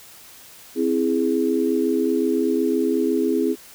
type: chord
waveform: sine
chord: C augmented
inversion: none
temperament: equal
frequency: 261.6 / 329.6 / 415.3 Hz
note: C4 / E4 / G#4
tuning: 0 / 0 / 0 cents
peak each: -22 dBFS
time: 0.75-3.56 s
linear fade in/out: 50 ms
effects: white hiss -45 dBFS RMS until 3.74 s